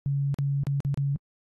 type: tone with dropouts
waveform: sine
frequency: 140 Hz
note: C#3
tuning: 18 cents sharp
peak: -23 dBFS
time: 0.06-1.16 s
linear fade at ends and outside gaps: 0 ms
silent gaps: 0.343-0.387 / 0.635-0.669 / 0.804-0.849 / 0.943-0.975 s
effects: AAC 32 kbps